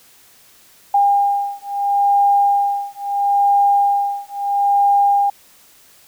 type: beating tone pair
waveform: sine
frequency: 805 / 805.75 Hz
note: G5 / G5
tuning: +46 / +47 cents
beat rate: 0.75 Hz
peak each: -16 dBFS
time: 0.94-5.3 s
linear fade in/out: 5 ms
effects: white hiss -49 dBFS RMS until 6.07 s